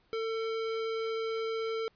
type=tone; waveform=square; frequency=448.4 Hz; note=A4; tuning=33 cents sharp; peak=-32 dBFS; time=0.13-1.88 s; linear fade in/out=0 ms; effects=pink hiss -69 dBFS RMS until 1.95 s + resampled to 11025 Hz